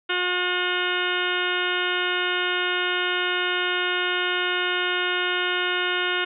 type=harmonic tone with a mistuned harmonic; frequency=360 Hz; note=F#4; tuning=47 cents flat; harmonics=1 / 2 / 3 / 4 / 5 / 6 / 7 / 8 / 9 / 10; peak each=-29 / -35 / -33 / -26 / -33 / -32 / -35 / -29 / -35 / -34 dBFS; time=0.09-6.25 s; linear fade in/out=10 ms; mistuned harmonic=9; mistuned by=-49 cents; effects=none